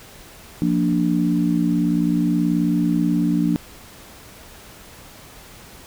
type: chord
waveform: sine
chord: Bb major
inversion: second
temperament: equal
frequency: 174.61 / 233.1 / 293.7 Hz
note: F3 / Bb3 / D4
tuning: 0 / 0 / 0 cents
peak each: -20 / -22 / -20 dBFS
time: 0.62-3.56 s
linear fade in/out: 0 ms
effects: pink hiss -43 dBFS RMS until 5.86 s